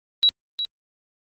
sine tone with echo, 3900 Hz, B7, 23 cents flat, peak -13 dBFS, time 0.23-0.29 s, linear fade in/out 0 ms, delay 360 ms, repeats 1, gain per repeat -10 dB, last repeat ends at 0.65 s, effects Opus 32 kbps

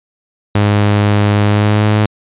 sawtooth tone with pitch glide, 103.2 to 105.98 Hz, G#2 to G#2, -10 to +36 cents, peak -5 dBFS, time 0.55-2.06 s, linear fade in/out 5 ms, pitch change +46 cents, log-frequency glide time 1.42-1.88 s, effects resampled to 8000 Hz

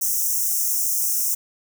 white high-pass noise, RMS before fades -22 dBFS, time 0.01-1.35 s, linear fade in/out 10 ms, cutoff 5500 Hz, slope 96 dB/octave, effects none

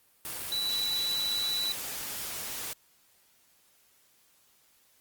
sine tone in noise, 3951 Hz, B7, in tune, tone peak -28 dBFS, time 0.52-1.72 s, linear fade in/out 0 ms, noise white, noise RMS -37 dBFS, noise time 0.25-2.73 s, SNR +6 dB, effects white hiss -65 dBFS RMS until 5 s + Opus 32 kbps

